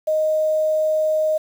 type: tone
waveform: sine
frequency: 622.3 Hz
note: D#5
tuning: in tune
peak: -16 dBFS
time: 0.07-1.38 s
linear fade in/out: 10 ms
effects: 7-bit